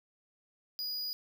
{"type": "tone", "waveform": "square", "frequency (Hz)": 4914, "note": "D#8", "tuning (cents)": -22, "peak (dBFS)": -35, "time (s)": [0.79, 1.13], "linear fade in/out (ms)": 0, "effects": []}